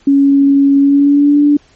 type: tone with pitch glide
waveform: sine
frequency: 278.3 to 291.3 Hz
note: C#4 to D4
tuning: +7 to -14 cents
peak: -5 dBFS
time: 0.07-1.57 s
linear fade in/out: 5 ms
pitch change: +79 cents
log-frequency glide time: 0.78-1.41 s
effects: pink hiss -49 dBFS RMS until 1.75 s + MP3 32 kbps